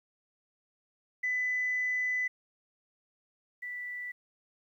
sine tone pair in turn, 2000 / 1971.3 Hz, B6 / B6, +21 / -4 cents, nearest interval unison, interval 25 cents, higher first, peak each -27 / -36 dBFS, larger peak first, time 1.23-2.28 / 3.62-4.12 s, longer first, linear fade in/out 10 ms, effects tanh soft clip ceiling -23 dBFS + 11-bit

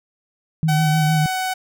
sine tone with vibrato, 155.56 Hz, D#3, in tune, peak -15 dBFS, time 0.63-1.26 s, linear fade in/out 0 ms, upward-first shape sine, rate 6.5 Hz, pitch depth 47 cents each way
sawtooth tone with pitch glide, 757 to 748.7 Hz, F#5 to F#5, +39 to +20 cents, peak -17 dBFS, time 0.68-1.54 s, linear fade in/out 10 ms, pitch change -19 cents, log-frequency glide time 0.99-1.3 s
effects none

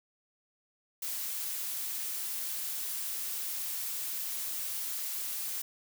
blue noise, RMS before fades -36 dBFS, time 1.02-5.62 s, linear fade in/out 5 ms, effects none

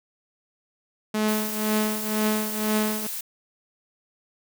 sawtooth tone with tremolo, 214.5 Hz, A3, 44 cents flat, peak -16 dBFS, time 1.14-3.07 s, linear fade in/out 5 ms, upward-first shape triangle, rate 2 Hz, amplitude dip 80%
blue noise, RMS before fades -32 dBFS, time 1.28-3.21 s, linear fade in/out 5 ms
effects none

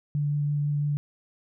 sine tone with vibrato, 146.1 Hz, D3, 9 cents flat, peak -23 dBFS, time 0.15-0.97 s, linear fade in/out 0 ms, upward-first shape sine, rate 6 Hz, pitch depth 9 cents each way, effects none

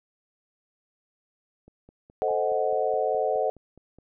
click train, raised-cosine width 2 ms, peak -37 dBFS, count 12, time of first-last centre 1.68-3.986 s, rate 4.77 Hz
sine chord, A diminished seventh, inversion none, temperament equal, 440 / 523.3 / 622.3 / 740 Hz, A4 / C5 / Eb5 / Gb5, 0 / 0 / 0 / 0 cents, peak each -28 dBFS, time 2.22-3.5 s, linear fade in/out 0 ms
sine tone with exponential decay, 830 Hz, G#5, 1 cent flat, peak -34 dBFS, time 2.28-3.11 s, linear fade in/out 2 ms, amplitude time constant 180 ms
effects none

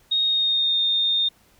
sine tone with pitch glide, 3729 to 3654 Hz, A#7 to A#7, 0 to -35 cents, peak -18 dBFS, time 0.11-1.29 s, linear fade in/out 10 ms, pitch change -35 cents, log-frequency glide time 0.24-0.8 s, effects pink hiss -58 dBFS RMS until 1.59 s

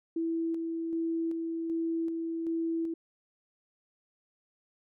sine tone with tremolo, 329.6 Hz, E4, in tune, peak -28 dBFS, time 0.16-2.94 s, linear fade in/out 5 ms, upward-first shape square, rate 1.3 Hz, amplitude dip 30%, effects none

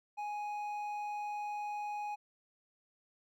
triangle tone with hard clipping, 832 Hz, G#5, 3 cents sharp, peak -38 dBFS, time 0.17-2.16 s, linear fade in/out 20 ms, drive 9 dB, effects none

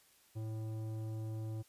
sine tone with tanh clipping, 110 Hz, A2, in tune, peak -40 dBFS, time 0.35-1.63 s, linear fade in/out 20 ms, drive 13 dB, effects white hiss -67 dBFS RMS until 1.68 s + resampled to 32000 Hz

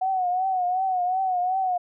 sine tone with vibrato, 740 Hz, F#5, in tune, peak -21 dBFS, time 0.01-1.78 s, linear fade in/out 10 ms, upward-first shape triangle, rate 2.7 Hz, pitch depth 78 cents each way, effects none

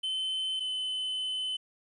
triangle tone pair in turn, 3063 / 3035 Hz, G7 / F#7, -41 / +43 cents, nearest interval unison, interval 16 cents, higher first, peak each -28 / -29 dBFS, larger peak first, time 0.03-0.6 / 0.6-1.57 s, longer second, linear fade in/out 10 ms, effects resampled to 24000 Hz + 11-bit

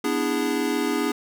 square chord, E dominant seventh, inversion second, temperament equal with one note detuned, 246.9 / 293.7 / 329.6 / 411.2 Hz, B3 / D4 / E4 / G#4, 0 / 0 / 0 / -17 cents, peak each -29 / -27 / -30 / -28 dBFS, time 0.04-1.12 s, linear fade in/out 5 ms, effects none

